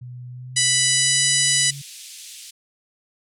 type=tone with pitch glide; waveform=sine; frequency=123.8 to 140.58 Hz; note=B2 to C#3; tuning=+5 to +25 cents; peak=-33 dBFS; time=0.01-1.82 s; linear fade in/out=10 ms; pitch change=+220 cents; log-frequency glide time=0.3-1.3 s
type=harmonic tone; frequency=987.8 Hz; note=B5; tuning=in tune; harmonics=2 / 3 / 4 / 5 / 6 / 7 / 8 / 9 / 10; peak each=-25 / -25 / -25 / -25 / -25 / -25 / -25 / -25 / -25 dBFS; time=0.56-1.71 s; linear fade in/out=10 ms
type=band-pass noise; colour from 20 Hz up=white; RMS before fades=-40 dBFS; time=1.44-2.51 s; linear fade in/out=10 ms; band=2600 to 9700 Hz; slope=24 dB/octave
effects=none